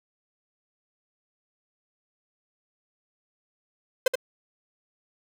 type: tone with echo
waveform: 45% pulse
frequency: 516 Hz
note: C5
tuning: 24 cents flat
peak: -17 dBFS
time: 4.06-4.08 s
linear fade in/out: 5 ms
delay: 75 ms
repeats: 1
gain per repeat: -5 dB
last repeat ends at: 4.155 s
effects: none